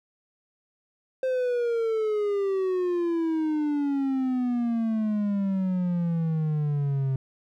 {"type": "exponential sweep", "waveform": "triangle", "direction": "down", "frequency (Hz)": [523.3, 131.9], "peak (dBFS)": -21, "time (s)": [1.23, 7.16], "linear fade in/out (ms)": 2, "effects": []}